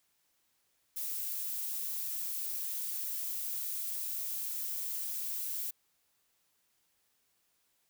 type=noise; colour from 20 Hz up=violet; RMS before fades=-37 dBFS; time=0.96-5.71 s; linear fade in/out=10 ms; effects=white hiss -75 dBFS RMS until 7.89 s